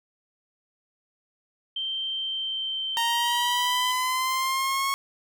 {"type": "tone with pitch glide", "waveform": "sine", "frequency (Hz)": [3134, 3112], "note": ["G7", "G7"], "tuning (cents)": [-1, -13], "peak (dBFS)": -27, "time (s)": [1.76, 3.92], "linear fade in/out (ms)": 5, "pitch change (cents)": -12, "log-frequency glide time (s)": [2.1, 2.85]}
{"type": "exponential sweep", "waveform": "sawtooth", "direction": "up", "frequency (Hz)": [927, 1099], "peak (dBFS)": -20, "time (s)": [2.97, 4.94], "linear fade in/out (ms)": 0}
{"effects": []}